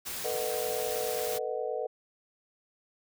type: noise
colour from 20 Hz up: white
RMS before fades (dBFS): -37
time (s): 0.05-1.39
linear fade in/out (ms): 20
type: chord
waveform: sine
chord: B dominant seventh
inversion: third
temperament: just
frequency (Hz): 444.5 / 493.9 / 617.4 / 740.8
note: A4 / B4 / D#5 / F#5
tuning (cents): +18 / 0 / -14 / +2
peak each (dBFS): -35 / -34 / -37 / -39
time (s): 0.24-1.87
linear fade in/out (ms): 10
effects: none